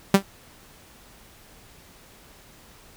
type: tone with exponential decay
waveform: sawtooth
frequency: 196 Hz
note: G3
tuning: in tune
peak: -6 dBFS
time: 0.14-0.23 s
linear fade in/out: 5 ms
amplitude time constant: 19 ms
effects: pink hiss -51 dBFS RMS until 2.96 s